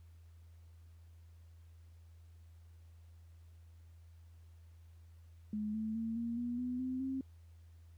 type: tone with pitch steps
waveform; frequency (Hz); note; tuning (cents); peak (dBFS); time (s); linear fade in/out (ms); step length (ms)
sine; 211.7 / 218.7 / 225.8 / 233.3 / 240.9 / 248.9 / 257 / 265.5; G#3 / A3 / A3 / A#3 / B3 / B3 / C4 / C4; +33 / -10 / +45 / +2 / -43 / +14 / -31 / +25; -35; 5.53-7.21; 2; 210
effects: added 83 Hz sine -55 dBFS peak until 7.97 s + pink hiss -75 dBFS RMS until 7.97 s